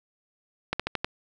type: slowing click train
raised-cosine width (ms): 0.3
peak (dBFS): -10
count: 5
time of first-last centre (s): 0.73-1.045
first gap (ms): 66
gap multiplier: 1.12
effects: none